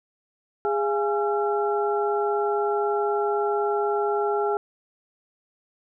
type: tone cluster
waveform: sine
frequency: 410.7 / 687 / 831 / 1358 Hz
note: G#4 / F5 / G#5 / F6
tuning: -19 / -29 / +1 / -49 cents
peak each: -23 / -32 / -27 / -31 dBFS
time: 0.65-4.57 s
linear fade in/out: 0 ms
effects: none